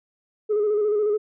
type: tone with vibrato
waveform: sine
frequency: 420 Hz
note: G#4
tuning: 19 cents sharp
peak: -17 dBFS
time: 0.49-1.18 s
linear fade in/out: 20 ms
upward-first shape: square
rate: 14 Hz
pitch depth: 36 cents each way
effects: tanh soft clip ceiling -16 dBFS